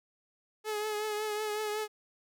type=tone with vibrato; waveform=sawtooth; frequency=425 Hz; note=G#4; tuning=40 cents sharp; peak=-28 dBFS; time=0.64-1.88 s; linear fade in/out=50 ms; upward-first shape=triangle; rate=5.4 Hz; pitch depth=39 cents each way; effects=none